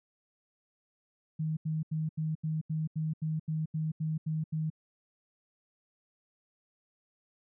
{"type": "tone bursts", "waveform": "sine", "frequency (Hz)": 157, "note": "D#3", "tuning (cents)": 16, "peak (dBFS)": -29, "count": 13, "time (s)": [1.39, 4.702], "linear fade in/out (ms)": 10, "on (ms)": 180, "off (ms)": 81, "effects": []}